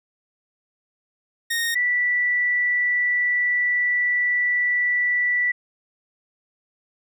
sawtooth / sine tone pair in turn, 1857 / 1963.7 Hz, A#6 / B6, -7 / -10 cents, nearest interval minor second, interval 97 cents, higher second, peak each -18 dBFS, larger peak neither, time 1.5-1.75 / 1.75-5.52 s, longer second, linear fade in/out 10 ms, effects none

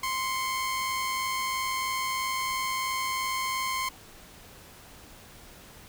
sawtooth tone pair together, 1046.5 / 2196 Hz, C6 / C#7, 0 / -17 cents, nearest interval octave + minor second, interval 1283 cents, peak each -25 / -32 dBFS, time 0.03-3.89 s, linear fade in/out 5 ms, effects pink hiss -50 dBFS RMS until 5.88 s

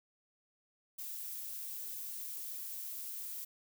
violet noise, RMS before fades -43 dBFS, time 0.98-3.45 s, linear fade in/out 10 ms, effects none

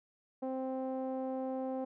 sawtooth tone with low-pass filter, 261.6 Hz, C4, in tune, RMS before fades -37 dBFS, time 0.42-1.85 s, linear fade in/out 10 ms, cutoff 660 Hz, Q 3.3, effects none

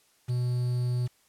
triangle tone with quantisation, 123.47 Hz, B2, in tune, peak -23 dBFS, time 0.28-1.08 s, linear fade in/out 20 ms, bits 8, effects white hiss -65 dBFS RMS until 1.28 s + low-pass 12000 Hz 12 dB/octave

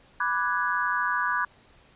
sine chord, G# half-diminished seventh, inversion first, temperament equal, 987.8 / 1174.7 / 1480 / 1661.2 Hz, B5 / D6 / F#6 / G#6, 0 / 0 / 0 / 0 cents, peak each -29 dBFS, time 0.2-1.45 s, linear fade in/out 5 ms, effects pink hiss -57 dBFS RMS until 1.95 s + resampled to 8000 Hz

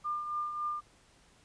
sine tone with tremolo, 1200 Hz, D6, 37 cents sharp, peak -30 dBFS, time 0.04-0.81 s, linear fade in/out 20 ms, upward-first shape triangle, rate 3.6 Hz, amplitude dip 55%, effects pink hiss -63 dBFS RMS until 1.44 s + resampled to 22050 Hz

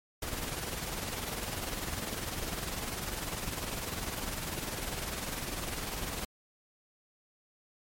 pink noise with tremolo, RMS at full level -34 dBFS, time 0.22-6.25 s, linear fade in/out 5 ms, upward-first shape triangle, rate 20 Hz, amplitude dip 60%, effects MP3 64 kbps

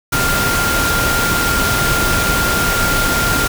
sine tone in noise, 1396.9 Hz, F6, in tune, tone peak -17 dBFS, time 0.12-3.48 s, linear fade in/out 10 ms, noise pink, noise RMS -17 dBFS, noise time 0.12-3.48 s, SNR -3 dB, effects none

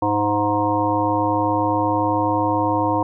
harmonic tone with a mistuned harmonic, 103.83 Hz, G#2, in tune, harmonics 1 / 3 / 5 / 7 / 9 / 10, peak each -27 / -22 / -25 / -25 / -21 / -27 dBFS, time 0.02-3.03 s, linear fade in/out 5 ms, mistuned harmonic 10, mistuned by +39 cents, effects none

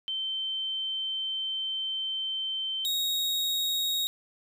sine / 40% pulse tone pair in turn, 3100 / 3768 Hz, G7 / A#7, -20 / +18 cents, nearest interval minor third, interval 338 cents, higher second, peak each -29 / -25 dBFS, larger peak second, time 0.08-2.85 / 2.85-4.07 s, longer first, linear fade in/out 0 ms, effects none

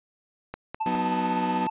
click train, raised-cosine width 0.5 ms, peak -19 dBFS, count 3, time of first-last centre 0.54-0.951 s, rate 4.87 Hz
triangle tone with tremolo, 880 Hz, A5, in tune, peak -21 dBFS, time 0.8-1.7 s, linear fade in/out 10 ms, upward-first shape triangle, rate 16 Hz, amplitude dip 60%
35% pulse chord, B major, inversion second, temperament equal, 185 / 246.9 / 311.1 Hz, F#3 / B3 / D#4, 0 / 0 / 0 cents, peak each -29 / -28 / -33 dBFS, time 0.86-1.67 s, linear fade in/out 2 ms
effects resampled to 8000 Hz

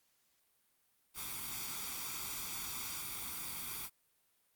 white noise with comb filter, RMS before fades -42 dBFS, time 1.14-3.9 s, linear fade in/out 50 ms, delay 0.86 ms, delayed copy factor +0.65, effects white hiss -75 dBFS RMS until 4.55 s + Opus 48 kbps

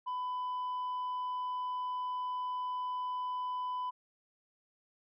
sine tone, 1000 Hz, B5, 21 cents sharp, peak -31 dBFS, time 0.06-3.91 s, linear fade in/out 20 ms, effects tanh soft clip ceiling -33 dBFS

